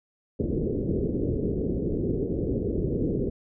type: low-pass noise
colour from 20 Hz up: white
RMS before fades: -27 dBFS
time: 0.39-3.3 s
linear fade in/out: 10 ms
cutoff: 460 Hz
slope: 48 dB/octave
effects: none